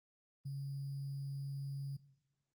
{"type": "tone with sample-and-hold", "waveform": "sine", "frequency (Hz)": 138.59, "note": "C#3", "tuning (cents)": 0, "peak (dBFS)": -39, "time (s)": [0.45, 1.97], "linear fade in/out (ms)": 10, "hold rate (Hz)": 4900, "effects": ["noise-tail reverb RT60 0.9 s tail -18 dB re dry", "Opus 32 kbps"]}